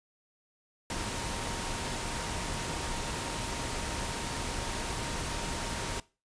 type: tone in noise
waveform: sine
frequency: 930 Hz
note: A#5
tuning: 4 cents flat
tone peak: -44 dBFS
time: 0.9-6 s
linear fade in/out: 2 ms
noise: pink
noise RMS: -35 dBFS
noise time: 0.9-6 s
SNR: -12 dB
effects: noise-tail reverb RT60 0.3 s tail -20 dB re dry + resampled to 22050 Hz